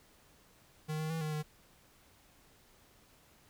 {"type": "tone with pitch steps", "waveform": "square", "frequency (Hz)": [154.6, 156.5, 162.3, 154.3, 152.4], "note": ["D#3", "D#3", "E3", "D#3", "D#3"], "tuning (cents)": [-11, 10, -27, -14, -36], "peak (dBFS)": -35, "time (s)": [0.88, 1.43], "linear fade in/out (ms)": 20, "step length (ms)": 110, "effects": ["pink hiss -64 dBFS RMS until 3.49 s"]}